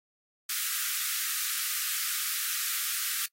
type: high-pass noise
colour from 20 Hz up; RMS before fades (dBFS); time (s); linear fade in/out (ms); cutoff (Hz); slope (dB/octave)
white; -31; 0.49-3.26; 5; 1200; 96
effects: noise-tail reverb RT60 0.1 s tail -25 dB re dry + AAC 48 kbps